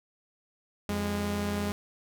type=tone pair together; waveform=sawtooth; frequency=86.19 / 205 Hz; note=F2 / G#3; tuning=-22 / -22 cents; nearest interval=octave + minor third; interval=1500 cents; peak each=-30 / -26 dBFS; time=0.89-1.72 s; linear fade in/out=0 ms; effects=none